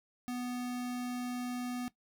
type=tone; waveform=square; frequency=246.9 Hz; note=B3; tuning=in tune; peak=-36 dBFS; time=0.28-1.88 s; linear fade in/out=0 ms; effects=noise-tail reverb RT60 0.1 s tail -17 dB re dry